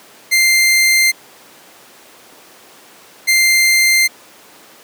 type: tone pair in turn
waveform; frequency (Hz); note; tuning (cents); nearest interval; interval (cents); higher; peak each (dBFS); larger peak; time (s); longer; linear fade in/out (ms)
sawtooth; 2093 / 2093; C7 / C7; 0 / 0; unison; 0; neither; -6; neither; 0.31-1.12 / 3.27-4.08; neither; 20
effects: pink hiss -42 dBFS RMS until 4.83 s + high-pass 300 Hz 12 dB/octave